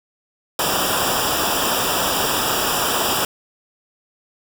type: noise with comb filter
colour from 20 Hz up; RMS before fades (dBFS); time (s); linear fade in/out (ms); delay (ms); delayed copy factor
pink; -20; 0.59-3.25; 2; 0.47; -0.9
effects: none

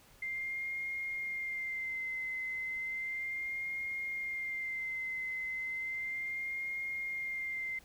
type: tone with vibrato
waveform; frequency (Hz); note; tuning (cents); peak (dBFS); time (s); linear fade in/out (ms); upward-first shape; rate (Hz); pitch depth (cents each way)
sine; 2093; C7; 0; -35; 0.22-7.79; 5; sine; 0.34; 32
effects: pink hiss -61 dBFS RMS until 7.84 s

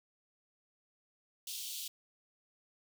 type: high-pass noise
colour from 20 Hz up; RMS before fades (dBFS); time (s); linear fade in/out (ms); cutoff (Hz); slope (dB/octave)
pink; -42; 1.47-1.88; 5; 2900; 48
effects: none

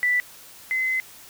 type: tone pair in turn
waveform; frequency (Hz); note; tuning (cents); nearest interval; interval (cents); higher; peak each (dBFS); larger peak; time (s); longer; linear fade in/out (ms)
sine; 1975.5 / 2046; B6 / C7; 0 / -39; minor second; 61; second; -18 / -21; first; 0.03-0.2 / 0.71-1; second; 0
effects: white hiss -46 dBFS RMS until 1.29 s

